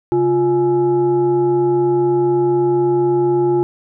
sine tone with frequency modulation, 352 Hz, F4, 14 cents sharp, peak -12 dBFS, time 0.12-3.63 s, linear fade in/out 0 ms, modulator 488 Hz, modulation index 0.55, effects none

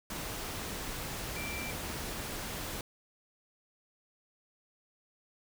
sine tone in noise, 2349 Hz, D7, in tune, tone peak -40 dBFS, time 1.36-1.71 s, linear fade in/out 2 ms, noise pink, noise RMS -39 dBFS, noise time 0.1-2.81 s, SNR -4 dB, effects none

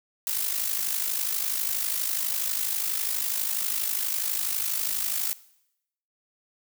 blue noise with amplitude modulation, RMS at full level -25 dBFS, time 0.27-5.33 s, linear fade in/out 0 ms, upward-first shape sine, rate 52.2 Hz, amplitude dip 65%, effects noise-tail reverb RT60 0.8 s tail -19 dB re dry

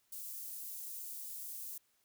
white high-pass noise, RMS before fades -45 dBFS, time 0.12-1.78 s, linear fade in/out 5 ms, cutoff 9500 Hz, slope 12 dB/octave, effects white hiss -75 dBFS RMS until 2.04 s

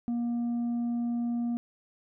sine tone with tanh clipping, 237.4 Hz, A#3, 32 cents sharp, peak -28 dBFS, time 0.08-1.57 s, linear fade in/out 0 ms, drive 3 dB, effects none

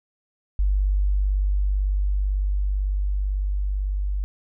sine tone with level ramp, 49 Hz, G1, in tune, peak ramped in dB -17 to -22 dBFS, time 0.59-4.24 s, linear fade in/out 0 ms, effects none

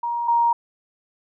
sine tone pair in turn, 945 / 939 Hz, A#5 / A#5, +23 / +12 cents, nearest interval unison, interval 11 cents, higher first, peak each -22 / -15 dBFS, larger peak second, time 0.03-0.28 / 0.28-0.53 s, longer neither, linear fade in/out 5 ms, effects none

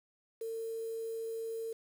sine tone with quantisation, 452.2 Hz, A4, 47 cents sharp, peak -36 dBFS, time 0.41-1.73 s, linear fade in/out 5 ms, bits 9, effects none

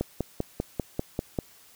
click train, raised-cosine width 2 ms, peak -13 dBFS, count 8, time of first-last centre 0.01-1.388 s, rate 5.08 Hz, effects white hiss -55 dBFS RMS until 1.75 s

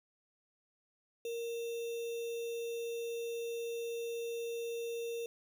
sine tone with sample-and-hold, 466.2 Hz, A#4, in tune, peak -36 dBFS, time 1.25-5.26 s, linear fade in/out 2 ms, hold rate 3150 Hz, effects none

